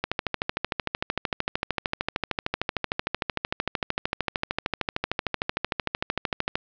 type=click train; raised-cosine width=0.3 ms; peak=-8 dBFS; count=87; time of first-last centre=0.04-6.555 s; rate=13.2 Hz; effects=low-pass 5000 Hz 12 dB/octave